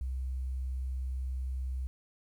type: tone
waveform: sine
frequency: 64.5 Hz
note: C2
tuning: 24 cents flat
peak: -32 dBFS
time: 0.01-1.87 s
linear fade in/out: 0 ms
effects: 11-bit